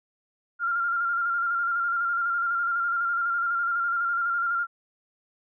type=tone with vibrato; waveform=sine; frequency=1390 Hz; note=F6; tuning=9 cents flat; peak=-23 dBFS; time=0.59-4.67 s; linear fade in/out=50 ms; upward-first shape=square; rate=12 Hz; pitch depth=29 cents each way; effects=none